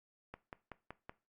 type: click train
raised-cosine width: 0.5 ms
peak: -30 dBFS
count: 5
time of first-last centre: 0.34-1.095 s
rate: 5.3 Hz
effects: noise-tail reverb RT60 0.3 s tail -18 dB re dry + Opus 48 kbps